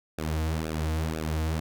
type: tone with flanger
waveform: sawtooth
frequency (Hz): 79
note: D#2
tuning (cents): +27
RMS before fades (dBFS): -29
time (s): 0.18-1.6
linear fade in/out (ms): 5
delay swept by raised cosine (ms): 0.96 to 5.26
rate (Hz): 2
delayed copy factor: -0.9
effects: none